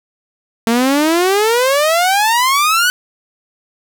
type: exponential sweep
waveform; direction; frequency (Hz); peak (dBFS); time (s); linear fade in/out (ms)
sawtooth; up; 224 to 1507; -7; 0.67-2.9; 0
effects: none